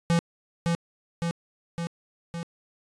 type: tone with echo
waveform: square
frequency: 169.1 Hz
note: E3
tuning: 44 cents sharp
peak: -20 dBFS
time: 0.1-0.19 s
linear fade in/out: 0 ms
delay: 560 ms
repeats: 4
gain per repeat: -3 dB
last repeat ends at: 2.43 s
effects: resampled to 22050 Hz